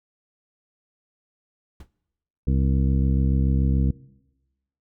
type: noise with exponential decay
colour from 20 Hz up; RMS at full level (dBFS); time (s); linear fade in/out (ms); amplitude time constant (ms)
brown; -34; 1.8-1.89; 5; 19
type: harmonic tone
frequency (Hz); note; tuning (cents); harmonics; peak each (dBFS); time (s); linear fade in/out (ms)
67; C2; +42; 1 / 2 / 3 / 4 / 5 / 7; -20 / -23 / -27 / -31 / -37 / -39; 2.47-3.91; 5
effects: noise-tail reverb RT60 1.0 s tail -21 dB re dry